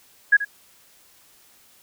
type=tone with echo; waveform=sine; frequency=1661.2 Hz; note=G#6; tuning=in tune; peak=-10 dBFS; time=0.32-0.37 s; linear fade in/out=10 ms; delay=80 ms; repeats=1; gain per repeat=-13 dB; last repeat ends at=0.45 s; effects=white hiss -55 dBFS RMS until 1.82 s